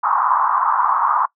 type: band-pass noise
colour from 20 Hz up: pink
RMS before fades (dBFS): -17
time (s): 0.03-1.26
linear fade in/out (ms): 10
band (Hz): 930 to 1200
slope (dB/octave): 48
effects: noise-tail reverb RT60 0.1 s tail -21 dB re dry